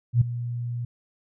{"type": "tone with ADSR envelope", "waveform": "sine", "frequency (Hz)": 120, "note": "B2", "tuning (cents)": -49, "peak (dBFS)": -12, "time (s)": [0.13, 0.85], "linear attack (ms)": 81, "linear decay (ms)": 8, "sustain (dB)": -15, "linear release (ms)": 4, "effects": []}